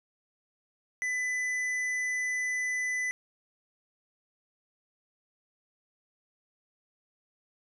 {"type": "tone with hard clipping", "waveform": "triangle", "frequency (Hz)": 2000, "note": "B6", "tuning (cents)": 21, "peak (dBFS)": -30, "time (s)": [1.02, 3.11], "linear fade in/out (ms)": 0, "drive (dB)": 11, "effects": []}